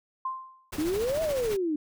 sine tone with exponential decay, 1046.5 Hz, C6, in tune, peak -26 dBFS, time 0.25-0.71 s, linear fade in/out 5 ms, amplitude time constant 98 ms
pink noise with tremolo, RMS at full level -36 dBFS, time 0.72-1.57 s, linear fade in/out 10 ms, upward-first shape sine, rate 14 Hz, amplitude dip 45%
sine exponential two-way sweep, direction up then down, 290.9 to 658 to 290.9 Hz, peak -25 dBFS, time 0.78-1.76 s, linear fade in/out 5 ms, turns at 1.22 s
effects none

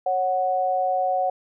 sine tone pair together, 549.9 / 740 Hz, C#5 / F#5, -14 / 0 cents, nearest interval perfect fourth, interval 514 cents, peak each -25 / -21 dBFS, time 0.06-1.3 s, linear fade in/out 5 ms, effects none

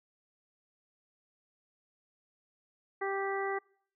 harmonic tone, 392 Hz, G4, in tune, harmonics 1 / 2 / 3 / 4 / 5, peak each -34 / -37 / -40 / -43 / -39 dBFS, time 3.01-3.59 s, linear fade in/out 10 ms, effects noise-tail reverb RT60 0.6 s tail -26 dB re dry

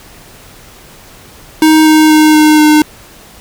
square tone with pitch steps, 313.3 / 311 / 308.6 / 306.3 / 304 Hz, D#4 / D#4 / D#4 / D#4 / D#4, +12 / -1 / -14 / -27 / -40 cents, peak -4 dBFS, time 1.62-2.82 s, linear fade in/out 2 ms, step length 240 ms, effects pink hiss -37 dBFS RMS until 3.4 s

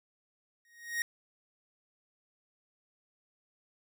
45% pulse tone with exponential growth, 1873 Hz, A#6, 8 cents sharp, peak -27 dBFS, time 0.65-1.02 s, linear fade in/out 1 ms, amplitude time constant 79 ms, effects none

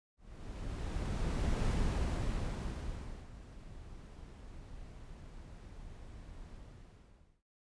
brown noise with ADSR envelope, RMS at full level -31 dBFS, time 0.17-7.43 s, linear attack 1500 ms, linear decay 1600 ms, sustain -19 dB, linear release 930 ms, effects noise-tail reverb RT60 0.1 s tail -24 dB re dry + resampled to 22050 Hz

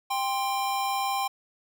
square tone pair together, 792.3 / 1046.5 Hz, G5 / C6, +18 / 0 cents, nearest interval perfect fourth, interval 482 cents, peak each -28 / -31 dBFS, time 0.1-1.28 s, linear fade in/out 10 ms, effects none

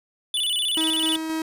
square tone with vibrato, 3209 Hz, G7, 40 cents sharp, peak -22 dBFS, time 0.34-1.16 s, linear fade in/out 2 ms, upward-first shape square, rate 16 Hz, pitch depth 140 cents each way
45% pulse tone with tremolo, 319.1 Hz, D#4, 44 cents sharp, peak -24 dBFS, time 0.77-1.42 s, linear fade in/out 2 ms, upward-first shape square, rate 3.8 Hz, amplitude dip 30%
effects resampled to 32000 Hz + 9-bit

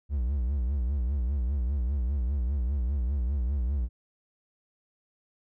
triangle tone with vibrato, 65.41 Hz, C2, in tune, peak -23 dBFS, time 0.09-3.89 s, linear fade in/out 50 ms, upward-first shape sine, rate 5 Hz, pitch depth 190 cents each way, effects none

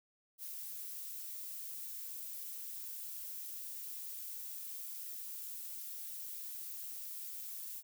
violet noise, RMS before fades -45 dBFS, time 0.38-7.83 s, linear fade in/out 50 ms, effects none

